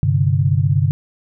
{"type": "chord", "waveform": "sine", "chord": "G suspended fourth", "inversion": "none", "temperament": "equal", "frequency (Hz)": [98, 130.81, 146.83], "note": ["G2", "C3", "D3"], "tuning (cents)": [0, 0, 0], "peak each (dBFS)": -17, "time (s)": [0.03, 0.91], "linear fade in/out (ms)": 0, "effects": []}